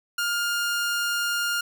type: tone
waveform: sawtooth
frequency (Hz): 1410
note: F6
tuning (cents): +16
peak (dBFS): -20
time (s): 0.18-1.61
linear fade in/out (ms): 5
effects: none